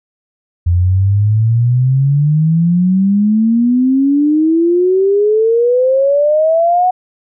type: exponential sweep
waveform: sine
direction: up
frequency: 85.2 to 742 Hz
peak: -8 dBFS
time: 0.66-6.91 s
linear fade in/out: 10 ms
effects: none